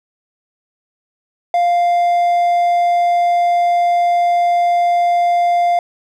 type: tone with hard clipping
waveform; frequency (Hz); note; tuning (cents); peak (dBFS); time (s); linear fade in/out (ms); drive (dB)
triangle; 698.5; F5; 0; -12; 1.54-5.79; 2; 6
effects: none